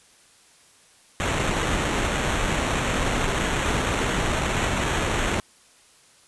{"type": "noise with sample-and-hold", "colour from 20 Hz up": "pink", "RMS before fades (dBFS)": -24, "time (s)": [1.2, 5.4], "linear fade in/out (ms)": 0, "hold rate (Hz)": 4900, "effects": ["white hiss -55 dBFS RMS until 6.27 s", "resampled to 24000 Hz"]}